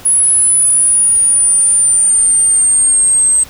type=exponential sweep; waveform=sine; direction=down; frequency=10310 to 8250 Hz; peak=-7 dBFS; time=0.05-3.44 s; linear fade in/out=10 ms; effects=pink hiss -36 dBFS RMS until 3.49 s